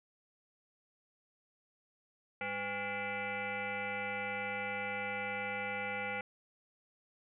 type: tone with frequency modulation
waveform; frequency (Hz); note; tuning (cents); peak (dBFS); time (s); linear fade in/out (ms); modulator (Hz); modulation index
sine; 1422; F6; +31; -35; 2.41-6.21; 2; 305; 3.6
effects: none